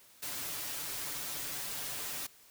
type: noise with comb filter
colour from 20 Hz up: white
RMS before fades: -39 dBFS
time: 0.22-2.27 s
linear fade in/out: 10 ms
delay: 6.9 ms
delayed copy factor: +0.55
effects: white hiss -60 dBFS RMS until 2.5 s